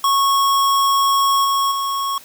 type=tone with level steps; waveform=square; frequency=1101 Hz; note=C#6; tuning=12 cents flat; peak=-14 / -16 / -20 dBFS; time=0.04-2.18 s; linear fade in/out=2 ms; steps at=1.44 / 1.71 s; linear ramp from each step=10 ms; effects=white hiss -43 dBFS RMS until 2.24 s